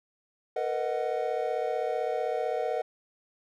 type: chord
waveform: triangle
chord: B major seventh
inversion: third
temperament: equal with one note detuned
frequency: 458.2 / 493.9 / 622.3 / 740 Hz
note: A#4 / B4 / D#5 / F#5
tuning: -30 / 0 / 0 / 0 cents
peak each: -31 dBFS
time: 0.56-2.82 s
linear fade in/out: 5 ms
effects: none